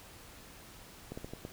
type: slowing click train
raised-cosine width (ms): 2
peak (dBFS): -27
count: 5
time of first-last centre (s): 1.12-1.451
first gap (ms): 55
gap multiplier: 1.28
effects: pink hiss -53 dBFS RMS until 1.52 s